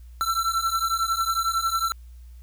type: beating tone pair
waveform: square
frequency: 1338 / 1349 Hz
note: E6 / E6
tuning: +25 / +40 cents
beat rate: 11 Hz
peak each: -26 dBFS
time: 0.21-1.92 s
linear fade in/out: 0 ms
effects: added 60 Hz sine -41 dBFS peak until 2.42 s + white hiss -64 dBFS RMS until 2.42 s